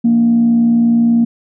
sine tone with frequency modulation, 233.1 Hz, A#3, in tune, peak -7 dBFS, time 0.04-1.25 s, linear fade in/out 10 ms, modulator 61.2 Hz, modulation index 0.24, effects tanh soft clip ceiling -4 dBFS

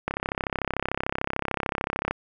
click train, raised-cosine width 0.5 ms, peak -10 dBFS, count 69, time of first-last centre 0.08-2.11 s, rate 33.5 Hz, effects none

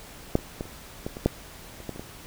clicks, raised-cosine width 2 ms, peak -6 / -28 / -17 / -30 / -17 / -22 / -6 / -30 / -18 / -27 / -22 dBFS, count 11, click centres 0.354 / 0.389 / 0.609 / 0.655 / 1.065 / 1.169 / 1.26 / 1.803 / 1.893 / 1.961 / 1.995 s, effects pink hiss -45 dBFS RMS until 2.26 s

